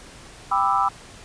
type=chord; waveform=sine; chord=E minor seventh; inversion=first; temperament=just; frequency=791.1 / 988.9 / 1186.7 / 1318.5 Hz; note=G5 / B5 / D6 / E6; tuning=+16 / +2 / +18 / 0 cents; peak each=-23 dBFS; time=0.51-0.89 s; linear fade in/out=10 ms; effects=pink hiss -44 dBFS RMS until 1.24 s + resampled to 22050 Hz